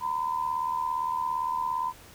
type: tone pair together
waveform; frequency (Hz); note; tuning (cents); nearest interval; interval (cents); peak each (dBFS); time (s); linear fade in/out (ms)
sine; 931.5 / 1009; A#5 / B5; -2 / +37; minor second; 139; -31 / -28; 0-1.93; 50
effects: pink hiss -51 dBFS RMS until 2.14 s